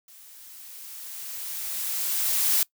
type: noise with level ramp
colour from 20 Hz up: blue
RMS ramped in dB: -50 to -21 dBFS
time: 0.08-2.63 s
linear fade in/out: 2 ms
effects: noise-tail reverb RT60 0.1 s tail -22 dB re dry